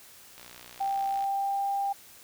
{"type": "click train", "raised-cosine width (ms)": 0.2, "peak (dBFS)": -29, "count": 53, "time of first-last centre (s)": [0.38, 1.241], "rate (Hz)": 60.4}
{"type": "tone with pitch glide", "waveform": "sine", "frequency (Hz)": [787, 795.2], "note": ["G5", "G5"], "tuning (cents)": [7, 25], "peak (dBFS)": -26, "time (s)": [0.8, 1.93], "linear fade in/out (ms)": 10, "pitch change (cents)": 18, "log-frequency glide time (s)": [1.17, 1.68]}
{"effects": ["white hiss -52 dBFS RMS until 2.23 s"]}